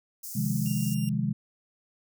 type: high-pass noise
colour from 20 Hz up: white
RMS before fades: -39 dBFS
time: 0.23-0.95 s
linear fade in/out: 10 ms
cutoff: 5200 Hz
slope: 48 dB/octave
type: chord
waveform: sine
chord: F minor seventh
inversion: second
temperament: equal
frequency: 130.81 / 155.56 / 174.61 / 207.7 Hz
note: C3 / Eb3 / F3 / Ab3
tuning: 0 / 0 / 0 / 0 cents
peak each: -30 / -31 / -33 / -29 dBFS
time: 0.35-1.33 s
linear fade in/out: 10 ms
type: tone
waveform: 10% pulse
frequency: 2794 Hz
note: F7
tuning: in tune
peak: -31 dBFS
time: 0.66-1.09 s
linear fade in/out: 0 ms
effects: none